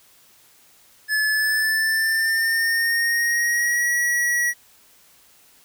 square tone with pitch glide, 1723 to 1922.9 Hz, A6 to B6, -37 to -47 cents, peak -19 dBFS, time 1.08-4.54 s, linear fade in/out 50 ms, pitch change +190 cents, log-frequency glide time 1.28-3.92 s, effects white hiss -54 dBFS RMS until 5.64 s

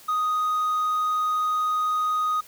sine tone with hard clipping, 1246 Hz, D#6, 2 cents sharp, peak -22 dBFS, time 0.08-2.41 s, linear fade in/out 10 ms, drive 2 dB, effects white hiss -49 dBFS RMS until 2.47 s

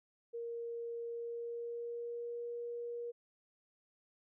sine tone with pitch glide, 467.6 to 474.7 Hz, A#4 to A#4, +5 to +31 cents, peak -39 dBFS, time 0.33-3.12 s, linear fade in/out 20 ms, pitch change +26 cents, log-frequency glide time 1.05-2.45 s, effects none

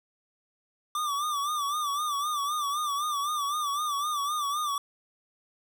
square tone with vibrato, 1174.7 Hz, D6, in tune, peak -28 dBFS, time 0.95-4.78 s, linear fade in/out 2 ms, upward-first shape sine, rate 3.9 Hz, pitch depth 83 cents each way, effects none

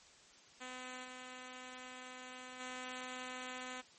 5% pulse tone with level steps, 253.9 Hz, B3, 48 cents sharp, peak -34 / -37 / -32 dBFS, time 0.6-3.82 s, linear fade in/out 20 ms, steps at 1.03 / 2.59 s, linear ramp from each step 20 ms, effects white hiss -62 dBFS RMS until 3.98 s + MP3 32 kbps

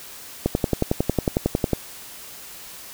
click train, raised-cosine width 2 ms, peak -5 dBFS, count 15, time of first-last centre 0.46-1.733 s, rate 11 Hz, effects white hiss -40 dBFS RMS until 2.93 s

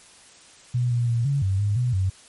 sine tone with pitch steps, 122.8 / 119.9 / 117.3 / 140.4 / 96.3 / 102.6 / 123.7 / 94.7 Hz, B2 / A#2 / A#2 / C#3 / G2 / G#2 / B2 / F#2, -9 / +49 / +11 / +22 / -30 / -21 / +3 / +41 cents, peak -19 dBFS, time 0.74-2.1 s, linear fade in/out 10 ms, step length 170 ms, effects white hiss -50 dBFS RMS until 2.28 s + MP3 48 kbps

